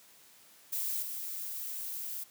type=noise with level steps; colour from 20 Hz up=violet; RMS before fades=-34 / -39 dBFS; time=0.72-2.24 s; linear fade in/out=10 ms; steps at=1.02 s; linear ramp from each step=5 ms; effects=white hiss -59 dBFS RMS until 2.3 s + high-pass 100 Hz 12 dB/octave